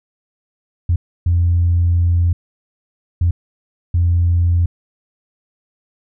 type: tone bursts at uneven times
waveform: sine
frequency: 86.4 Hz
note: F2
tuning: 18 cents flat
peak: -10 dBFS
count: 4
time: 0.89-0.96 / 1.26-2.33 / 3.21-3.31 / 3.94-4.66 s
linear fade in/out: 5 ms
effects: tanh soft clip ceiling -7 dBFS

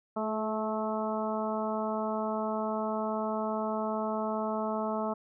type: harmonic tone with a mistuned harmonic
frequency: 217.6 Hz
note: A3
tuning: 19 cents flat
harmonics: 1 / 2 / 3 / 4 / 5 / 6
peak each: -34 / -37 / -34 / -37 / -39 / -40 dBFS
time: 0.16-5.14 s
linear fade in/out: 10 ms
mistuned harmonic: 2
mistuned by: -20 cents
effects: none

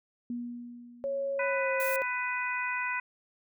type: tone with exponential decay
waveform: sine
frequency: 240.5 Hz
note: B3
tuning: 46 cents flat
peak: -31 dBFS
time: 0.3-1.82 s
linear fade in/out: 2 ms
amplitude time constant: 330 ms
type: tone with pitch glide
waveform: sine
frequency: 552 to 533.2 Hz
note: C#5 to C5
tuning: -7 to +33 cents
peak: -29 dBFS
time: 1.04-2.02 s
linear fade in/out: 0 ms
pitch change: -60 cents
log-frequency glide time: 1.46-1.7 s
type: harmonic tone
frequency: 497.5 Hz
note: B4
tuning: 13 cents sharp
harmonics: 2 / 3 / 4 / 5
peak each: -35 / -35 / -35 / -35 dBFS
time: 1.39-3 s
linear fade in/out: 5 ms
type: noise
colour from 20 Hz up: violet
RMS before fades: -37 dBFS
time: 1.8-1.96 s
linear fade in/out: 0 ms
effects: none

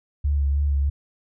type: tone with vibrato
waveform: sine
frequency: 71 Hz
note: C#2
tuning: 42 cents sharp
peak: -18 dBFS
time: 0.24-0.9 s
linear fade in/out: 10 ms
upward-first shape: sine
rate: 3.2 Hz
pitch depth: 32 cents each way
effects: none

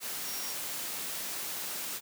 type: tone in noise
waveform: sine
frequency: 5600 Hz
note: F8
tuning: 4 cents sharp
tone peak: -41 dBFS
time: 0.22-0.55 s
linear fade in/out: 50 ms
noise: white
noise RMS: -37 dBFS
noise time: 0-2.01 s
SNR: -7 dB
effects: high-pass 150 Hz 12 dB/octave

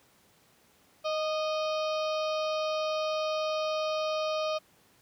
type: harmonic tone with a mistuned harmonic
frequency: 622.3 Hz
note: D#5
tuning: in tune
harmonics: 1 / 2 / 4 / 5 / 6 / 7 / 8 / 9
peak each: -29 / -35 / -41 / -43 / -45 / -46 / -47 / -48 dBFS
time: 1.04-4.59 s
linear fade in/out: 20 ms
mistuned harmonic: 2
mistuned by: -19 cents
effects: pink hiss -63 dBFS RMS until 5.01 s + high-pass 100 Hz 12 dB/octave

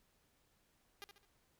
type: tone with echo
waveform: 5% pulse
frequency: 403.6 Hz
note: G#4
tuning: 49 cents flat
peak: -36 dBFS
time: 1.02-1.04 s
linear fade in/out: 0 ms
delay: 70 ms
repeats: 3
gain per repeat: -8 dB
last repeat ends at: 1.25 s
effects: pink hiss -75 dBFS RMS until 1.59 s

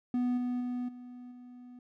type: tone with level steps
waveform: triangle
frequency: 246.9 Hz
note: B3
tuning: in tune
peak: -25 / -28 / -30 / -42 / -45 dBFS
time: 0.14-1.79 s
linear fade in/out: 2 ms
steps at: 0.37 / 0.6 / 0.88 / 1.31 s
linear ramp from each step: 10 ms
effects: none

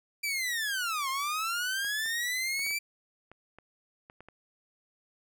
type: linear two-way sweep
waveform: sawtooth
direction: down then up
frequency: 2352 to 1046.5 to 2352 Hz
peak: -26 dBFS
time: 0.23-2.79 s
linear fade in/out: 10 ms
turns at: 1.09 s
type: clicks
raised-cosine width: 0.5 ms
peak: -34 dBFS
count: 10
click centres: 1.847 / 2.06 / 2.594 / 2.665 / 2.709 / 3.316 / 3.586 / 4.099 / 4.206 / 4.286 s
effects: none

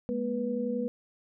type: tone cluster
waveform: sine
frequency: 210.4 / 241.5 / 488.8 Hz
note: G#3 / B3 / B4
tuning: +23 / -39 / -18 cents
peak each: -34 / -32 / -32 dBFS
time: 0.09-0.88 s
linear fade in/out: 0 ms
effects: none

